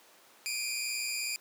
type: tone pair together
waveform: 15% pulse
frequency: 2349 / 2471 Hz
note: D7 / D#7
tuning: 0 / -13 cents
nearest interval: minor second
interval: 87 cents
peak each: -29 / -28 dBFS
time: 0.46-1.36 s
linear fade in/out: 0 ms
effects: pink hiss -58 dBFS RMS until 1.4 s + high-pass 400 Hz 12 dB/octave